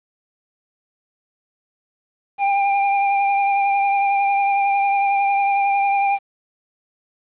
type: tone with vibrato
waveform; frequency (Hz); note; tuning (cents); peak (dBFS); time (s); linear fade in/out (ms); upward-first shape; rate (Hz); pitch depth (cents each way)
square; 797; G5; +28; -16; 2.38-6.19; 50; triangle; 11; 22
effects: resampled to 8000 Hz + 8-bit